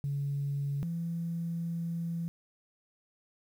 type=tone pair in turn; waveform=sine; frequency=141.3 / 168.2 Hz; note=C#3 / E3; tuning=+34 / +35 cents; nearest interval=minor third; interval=301 cents; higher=second; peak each=-29 / -31 dBFS; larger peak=first; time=0.04-0.83 / 0.83-2.28 s; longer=second; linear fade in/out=0 ms; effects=tanh soft clip ceiling -25 dBFS + 10-bit